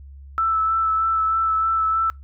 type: tone with vibrato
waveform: sine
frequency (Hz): 1318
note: E6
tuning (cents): -1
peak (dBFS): -17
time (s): 0.38-2.1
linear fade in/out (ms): 0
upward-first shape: sine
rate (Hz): 3.2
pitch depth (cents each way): 15
effects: noise-tail reverb RT60 0.2 s tail -26 dB re dry + added 69 Hz sine -38 dBFS peak until 2.23 s

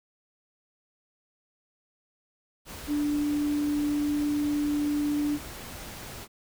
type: tone in noise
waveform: sine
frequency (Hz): 293.7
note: D4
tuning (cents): 0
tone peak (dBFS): -24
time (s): 2.87-5.39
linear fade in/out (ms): 50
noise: pink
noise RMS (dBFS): -41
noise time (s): 2.65-6.28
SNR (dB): +14
effects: none

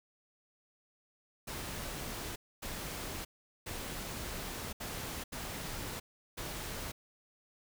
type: noise bursts at uneven times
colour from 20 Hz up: pink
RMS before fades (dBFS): -41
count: 6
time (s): 1.47-2.36 / 2.62-3.25 / 3.66-4.73 / 4.8-5.24 / 5.32-6 / 6.37-6.92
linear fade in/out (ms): 10
effects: none

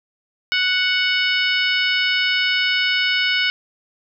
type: harmonic tone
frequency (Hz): 740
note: F#5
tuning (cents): 0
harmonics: 2 / 3 / 4 / 5 / 6 / 7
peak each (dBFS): -22 / -21 / -21 / -28 / -30 / -28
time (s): 0.52-3.5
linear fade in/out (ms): 0
effects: none

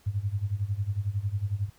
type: tone with tremolo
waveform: sine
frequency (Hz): 101.1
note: G#2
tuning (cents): -46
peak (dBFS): -23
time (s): 0.06-1.7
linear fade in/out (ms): 10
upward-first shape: sine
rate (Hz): 11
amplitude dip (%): 85
effects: pink hiss -61 dBFS RMS until 1.78 s

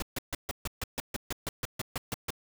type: noise bursts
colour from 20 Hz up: pink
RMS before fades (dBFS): -33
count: 15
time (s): 0-2.305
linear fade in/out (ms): 2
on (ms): 23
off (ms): 140
effects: none

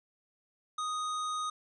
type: tone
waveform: square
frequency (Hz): 1244.5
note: D#6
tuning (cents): 0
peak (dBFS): -33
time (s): 0.78-1.5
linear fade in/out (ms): 5
effects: resampled to 22050 Hz

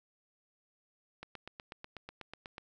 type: click train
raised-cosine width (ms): 0.3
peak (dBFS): -28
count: 12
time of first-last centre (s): 1.23-2.581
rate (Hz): 8.14
effects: none

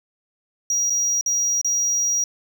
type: tone with dropouts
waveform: triangle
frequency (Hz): 5740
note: F8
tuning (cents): +47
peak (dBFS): -17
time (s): 0.7-2.24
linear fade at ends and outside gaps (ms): 2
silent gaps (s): 0.898-0.903 / 1.211-1.261 / 1.614-1.646
effects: none

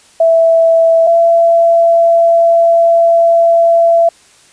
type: tone pair in turn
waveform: sine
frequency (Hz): 659.3 / 672.8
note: E5 / E5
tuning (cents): 0 / +35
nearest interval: unison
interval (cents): 35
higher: second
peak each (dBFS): -5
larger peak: neither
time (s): 0.2-1.07 / 1.07-4.09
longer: second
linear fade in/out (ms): 5
effects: white hiss -45 dBFS RMS until 4.52 s + resampled to 22050 Hz

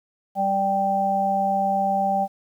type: harmonic tone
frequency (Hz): 196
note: G3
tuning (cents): 0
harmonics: 1 / 3 / 4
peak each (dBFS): -28 / -27 / -20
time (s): 0.35-2.28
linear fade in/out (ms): 50
effects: 9-bit

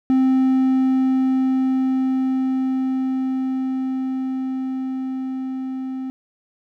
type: tone with level ramp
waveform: triangle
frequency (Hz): 261.6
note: C4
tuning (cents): 0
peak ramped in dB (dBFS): -11 to -23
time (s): 0.1-6.1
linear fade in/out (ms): 0
effects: none

